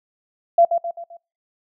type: tone with echo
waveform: sine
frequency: 682 Hz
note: F5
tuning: 41 cents flat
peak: -9 dBFS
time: 0.58-0.65 s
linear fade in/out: 5 ms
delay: 130 ms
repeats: 4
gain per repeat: -7 dB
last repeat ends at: 1.17 s
effects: noise-tail reverb RT60 0.3 s tail -25 dB re dry

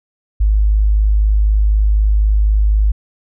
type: tone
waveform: sine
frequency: 52 Hz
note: G#1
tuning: 3 cents sharp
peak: -9 dBFS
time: 0.4-2.92 s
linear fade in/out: 10 ms
effects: none

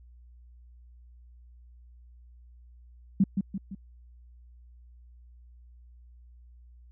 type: tone with echo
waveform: sine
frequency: 194.4 Hz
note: G3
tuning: 14 cents flat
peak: -17 dBFS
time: 3.2-3.24 s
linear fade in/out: 5 ms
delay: 170 ms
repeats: 3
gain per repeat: -6 dB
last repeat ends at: 3.75 s
effects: added 60 Hz sine -50 dBFS peak until 6.91 s

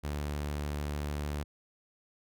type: tone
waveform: sawtooth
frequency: 73.4 Hz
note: D2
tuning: in tune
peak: -29 dBFS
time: 0.03-1.44 s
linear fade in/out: 20 ms
effects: none

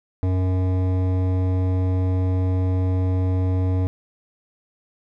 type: tone with hard clipping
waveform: sine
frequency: 92.5 Hz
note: F#2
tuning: in tune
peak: -20 dBFS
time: 0.23-3.87 s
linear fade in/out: 0 ms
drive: 14 dB
effects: none

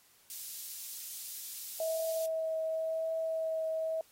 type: high-pass noise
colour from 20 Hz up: white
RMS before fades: -43 dBFS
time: 0.3-2.26 s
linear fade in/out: 0 ms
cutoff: 4600 Hz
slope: 12 dB/octave
type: tone with vibrato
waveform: sine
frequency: 644 Hz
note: E5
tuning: 41 cents flat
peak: -31 dBFS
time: 1.8-4.01 s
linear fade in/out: 2 ms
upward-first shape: triangle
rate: 0.93 Hz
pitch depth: 12 cents each way
effects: white hiss -64 dBFS RMS until 4.11 s + AAC 48 kbps

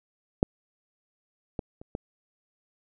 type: clicks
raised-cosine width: 2 ms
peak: -6 / -17 / -30 / -18 dBFS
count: 4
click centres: 0.429 / 1.592 / 1.815 / 1.951 s
effects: none

